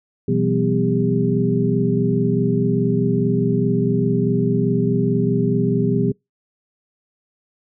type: tone cluster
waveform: sine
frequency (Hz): 123.5 / 166.6 / 191.4 / 249.3 / 401.6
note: B2 / E3 / G3 / B3 / G4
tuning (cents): 0 / +19 / -41 / +16 / +42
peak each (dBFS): -22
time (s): 0.28-6.12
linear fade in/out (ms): 5
effects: noise-tail reverb RT60 0.2 s tail -26 dB re dry